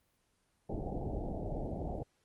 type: low-pass noise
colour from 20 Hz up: pink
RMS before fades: -38 dBFS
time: 0.69-2.03 s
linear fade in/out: 5 ms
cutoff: 820 Hz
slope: 96 dB/octave
effects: pink hiss -75 dBFS RMS until 2.24 s + Opus 24 kbps